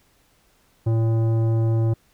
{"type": "tone with tanh clipping", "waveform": "triangle", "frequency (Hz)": 113.1, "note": "A2", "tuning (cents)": 48, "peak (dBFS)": -19, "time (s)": [0.86, 1.94], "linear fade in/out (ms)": 10, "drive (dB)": 17, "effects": ["pink hiss -61 dBFS RMS until 2.13 s"]}